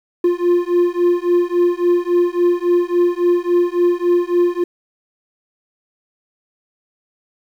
triangle beating tone pair, 349.2 / 352.8 Hz, F4 / F4, 0 / +18 cents, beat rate 3.6 Hz, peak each -14 dBFS, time 0.24-4.64 s, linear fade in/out 5 ms, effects 8-bit

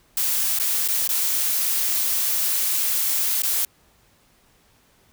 blue noise with dropouts, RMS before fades -22 dBFS, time 0.17-3.65 s, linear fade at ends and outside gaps 2 ms, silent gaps 0.588-0.598 / 0.878-0.885 / 1.076-1.09 / 3.421-3.433 s, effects pink hiss -59 dBFS RMS until 5.12 s

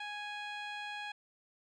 15% pulse tone with low-pass filter, 830 Hz, G#5, 1 cent flat, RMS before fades -42 dBFS, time 0-1.12 s, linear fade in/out 5 ms, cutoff 3900 Hz, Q 0.99, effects none

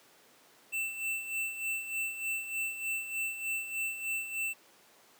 square tone with tremolo, 2670 Hz, E7, 22 cents sharp, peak -31 dBFS, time 0.72-4.54 s, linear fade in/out 20 ms, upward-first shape sine, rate 3.3 Hz, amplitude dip 65%, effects pink hiss -60 dBFS RMS until 5.19 s + high-pass 300 Hz 12 dB/octave

